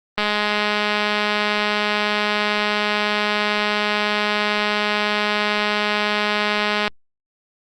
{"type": "click train", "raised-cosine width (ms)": 0.3, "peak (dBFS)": -4, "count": 1401, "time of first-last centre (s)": [0.18, 6.879], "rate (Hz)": 209, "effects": ["Opus 24 kbps"]}